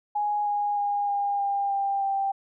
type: tone with pitch steps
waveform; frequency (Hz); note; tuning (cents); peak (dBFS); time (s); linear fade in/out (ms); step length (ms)
sine; 830.6 / 823 / 815.4 / 807.9 / 800.5 / 793.1 / 785.8; G#5 / G#5 / G#5 / G#5 / G5 / G5 / G5; 0 / -16 / -32 / -48 / +36 / +20 / +4; -23; 0.15-2.32; 10; 310
effects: none